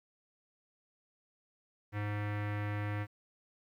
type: tone with low-pass filter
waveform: square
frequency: 103.83 Hz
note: G#2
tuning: in tune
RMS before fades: -36 dBFS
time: 1.92-3.07 s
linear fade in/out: 50 ms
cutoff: 2000 Hz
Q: 2.9
effects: 11-bit